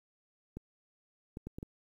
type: clicks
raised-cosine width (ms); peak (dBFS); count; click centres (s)
3; -28; 5; 0.57 / 1.371 / 1.47 / 1.585 / 1.629
effects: 10-bit